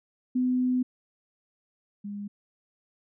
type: tone pair in turn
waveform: sine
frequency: 252.4 / 203.7 Hz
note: B3 / G#3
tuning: +38 / -33 cents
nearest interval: major third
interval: 371 cents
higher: first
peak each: -22 / -33 dBFS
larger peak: first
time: 0.35-0.83 / 2.04-2.28 s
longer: first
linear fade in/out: 10 ms
effects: none